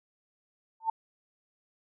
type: tone with exponential growth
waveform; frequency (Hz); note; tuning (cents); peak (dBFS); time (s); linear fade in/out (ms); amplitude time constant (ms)
sine; 896; A5; +31; -21; 0.8-0.9; 5; 21
effects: none